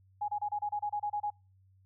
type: tone bursts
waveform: sine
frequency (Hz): 830.6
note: G#5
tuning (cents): 0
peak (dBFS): -30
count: 11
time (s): 0.21-1.304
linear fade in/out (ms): 10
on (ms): 74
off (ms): 28
effects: noise-tail reverb RT60 0.3 s tail -26 dB re dry + added 95 Hz sine -61 dBFS peak until 1.85 s